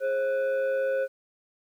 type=tone with frequency modulation; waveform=sine; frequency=534 Hz; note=C5; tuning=35 cents sharp; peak=-22 dBFS; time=0-1.08 s; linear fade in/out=50 ms; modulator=951 Hz; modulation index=0.49; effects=tanh soft clip ceiling -21 dBFS + 10-bit